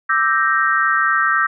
sine chord, E half-diminished seventh, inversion third, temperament equal, 1174.7 / 1318.5 / 1568 / 1864.7 Hz, D6 / E6 / G6 / Bb6, 0 / 0 / 0 / 0 cents, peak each -21 / -18 / -18 / -20 dBFS, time 0.09-1.47 s, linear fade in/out 10 ms, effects none

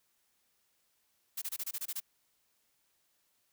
blue noise bursts, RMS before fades -37 dBFS, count 9, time 1.37-2.003 s, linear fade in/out 10 ms, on 49 ms, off 24 ms, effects white hiss -75 dBFS RMS until 3.52 s

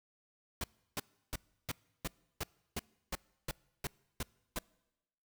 pink noise bursts, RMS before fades -37 dBFS, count 12, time 0.61-4.588 s, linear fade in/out 2 ms, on 29 ms, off 330 ms, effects noise-tail reverb RT60 1.0 s tail -25 dB re dry

